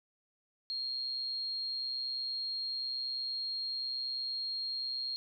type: tone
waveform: sine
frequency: 4243 Hz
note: C8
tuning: 23 cents sharp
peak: -34 dBFS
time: 0.7-5.16 s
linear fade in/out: 0 ms
effects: none